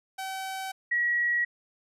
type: tone pair in turn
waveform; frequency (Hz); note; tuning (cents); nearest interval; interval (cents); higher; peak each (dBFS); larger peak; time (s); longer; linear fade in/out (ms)
sawtooth / sine; 765 / 1915.5; G5 / A#6; -42 / +47; octave + major third; 1589; second; -29 / -23; second; 0.18-0.72 / 0.91-1.45; neither; 10
effects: resampled to 32000 Hz